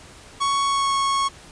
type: tone with pitch glide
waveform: 45% pulse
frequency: 1112 to 1100.5 Hz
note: C#6 to C#6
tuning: +5 to -13 cents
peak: -19 dBFS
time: 0.4-1.29 s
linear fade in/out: 20 ms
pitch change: -18 cents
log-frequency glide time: 0.65-0.92 s
effects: pink hiss -45 dBFS RMS until 1.51 s + resampled to 22050 Hz